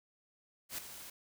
white noise with ADSR envelope, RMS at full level -38 dBFS, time 0.69-1.1 s, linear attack 92 ms, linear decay 4 ms, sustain -11 dB, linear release 4 ms, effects none

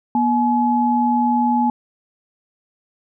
sine tone pair together, 240.9 / 850 Hz, B3 / G#5, -43 / +40 cents, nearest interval octave + minor seventh, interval 2183 cents, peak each -17 dBFS, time 0.15-1.7 s, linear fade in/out 2 ms, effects none

